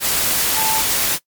sine tone in noise, 880 Hz, A5, in tune, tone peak -20 dBFS, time 0.54-0.83 s, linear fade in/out 50 ms, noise white, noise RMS -18 dBFS, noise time 0-1.19 s, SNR -5 dB, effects noise-tail reverb RT60 0.1 s tail -20 dB re dry + MP3 96 kbps

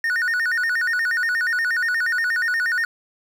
triangle tone with vibrato, 1643 Hz, G#6, 19 cents flat, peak -17 dBFS, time 0.04-2.85 s, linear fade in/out 2 ms, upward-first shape square, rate 8.4 Hz, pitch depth 190 cents each way, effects 8-bit

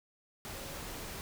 sine tone in noise, 546 Hz, C#5, 26 cents flat, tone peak -50 dBFS, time 0.55-0.78 s, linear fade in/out 0 ms, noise pink, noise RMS -43 dBFS, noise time 0.45-1.21 s, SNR -10 dB, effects none

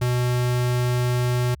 square tone, 123.47 Hz, B2, in tune, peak -20 dBFS, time 0.01-1.55 s, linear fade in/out 10 ms, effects added 68 Hz sine -43 dBFS peak until 1.6 s

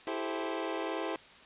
25% pulse chord, A minor seventh, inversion second, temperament equal with one note detuned, 329.6 / 392 / 433.2 / 523.3 Hz, E4 / G4 / A4 / C5, 0 / 0 / -27 / 0 cents, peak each -33 / -36 / -36 / -36 dBFS, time 0.07-1.16 s, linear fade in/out 2 ms, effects white hiss -54 dBFS RMS until 1.45 s + resampled to 8000 Hz

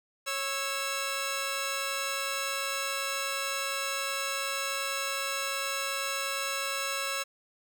10% pulse tone pair together, 549.6 / 1318.5 Hz, C#5 / E6, -15 / 0 cents, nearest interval octave + minor third, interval 1515 cents, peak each -25 dBFS, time 0.26-7.24 s, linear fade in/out 20 ms, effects none

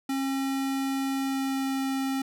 square tone with pitch glide, 270 to 268.3 Hz, C#4 to C4, -45 to +44 cents, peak -27 dBFS, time 0.09-2.22 s, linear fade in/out 5 ms, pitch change -11 cents, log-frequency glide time 1.15-1.93 s, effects none

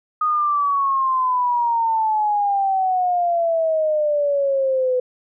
sine exponential sweep, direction down, 1244.5 to 500 Hz, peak -16 dBFS, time 0.21-5 s, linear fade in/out 5 ms, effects none

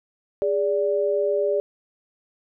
sine tone pair together, 410.4 / 581.9 Hz, G#4 / D5, -21 / -16 cents, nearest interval tritone, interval 605 cents, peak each -22 dBFS, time 0.42-1.6 s, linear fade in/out 0 ms, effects none

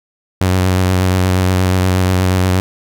sawtooth tone with vibrato, 92.5 Hz, F#2, in tune, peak -7 dBFS, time 0.41-2.6 s, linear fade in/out 0 ms, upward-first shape sine, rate 8.4 Hz, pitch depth 26 cents each way, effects none

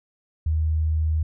sine tone, 78.6 Hz, D#2, 18 cents sharp, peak -19 dBFS, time 0.46-1.23 s, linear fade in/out 5 ms, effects none

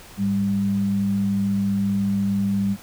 sine tone pair together, 105.1 / 198.17 Hz, G#2 / G3, +21 / +19 cents, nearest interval major seventh, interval 1098 cents, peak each -29 / -19 dBFS, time 0.17-2.77 s, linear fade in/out 50 ms, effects pink hiss -44 dBFS RMS until 2.82 s

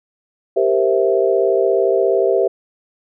sine chord, C dominant seventh, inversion second, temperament equal, 392 / 466.2 / 523.3 / 659.3 Hz, G4 / Bb4 / C5 / E5, 0 / 0 / 0 / 0 cents, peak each -16 / -19 / -19 / -19 dBFS, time 0.56-2.48 s, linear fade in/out 10 ms, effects none

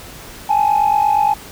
sine tone pair together, 816 / 864.5 Hz, G#5 / A5, -31 / -31 cents, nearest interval minor second, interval 100 cents, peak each -13 dBFS, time 0.49-1.34 s, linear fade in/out 10 ms, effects tanh soft clip ceiling -7 dBFS + pink hiss -36 dBFS RMS until 1.51 s

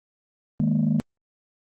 sine chord, D# suspended fourth, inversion none, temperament equal, 155.56 / 207.7 / 233.1 Hz, D#3 / G#3 / A#3, 0 / 0 / 0 cents, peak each -22 dBFS, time 0.6-1 s, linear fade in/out 0 ms, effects tanh soft clip ceiling -14 dBFS + Opus 32 kbps

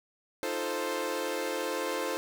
sawtooth chord, F dominant seventh, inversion third, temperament equal, 311.1 / 349.2 / 440 / 523.3 Hz, Eb4 / F4 / A4 / C5, 0 / 0 / 0 / 0 cents, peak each -35 / -34 / -32 / -30 dBFS, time 0.43-2.17 s, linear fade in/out 0 ms, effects none

